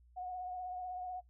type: tone with vibrato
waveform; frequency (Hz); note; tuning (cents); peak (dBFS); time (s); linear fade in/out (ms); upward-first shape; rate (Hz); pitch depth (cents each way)
sine; 730; F#5; -24; -39; 0.16-1.21; 20; triangle; 16; 32
effects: noise-tail reverb RT60 0.1 s tail -17 dB re dry + added 60 Hz sine -61 dBFS peak until 1.29 s